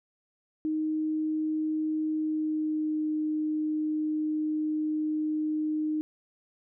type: tone with pitch glide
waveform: sine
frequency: 311.1 to 307.7 Hz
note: D#4 to D#4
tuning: 0 to -19 cents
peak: -26 dBFS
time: 0.65-6.01 s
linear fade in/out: 0 ms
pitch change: -19 cents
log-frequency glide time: 2.11-3.09 s
effects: none